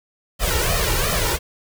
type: noise with flanger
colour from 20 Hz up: pink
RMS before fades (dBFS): -20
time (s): 0.39-1.39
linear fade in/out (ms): 50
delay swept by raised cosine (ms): 1.6 to 2.17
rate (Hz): 2.8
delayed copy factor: +0.9
effects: none